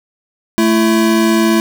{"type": "tone pair together", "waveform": "square", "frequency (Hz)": [220, 334.9], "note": ["A3", "E4"], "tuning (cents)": [0, 27], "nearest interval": "perfect fifth", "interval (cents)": 727, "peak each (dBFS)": -13, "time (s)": [0.58, 1.6], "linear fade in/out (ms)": 0, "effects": []}